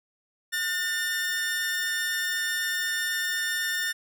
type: tone pair together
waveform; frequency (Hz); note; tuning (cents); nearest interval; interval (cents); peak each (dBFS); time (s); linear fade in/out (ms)
sawtooth; 1446.1 / 1802; F#6 / A6; -40 / +41; major third; 381; -32 / -23; 0.52-3.93; 20
effects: none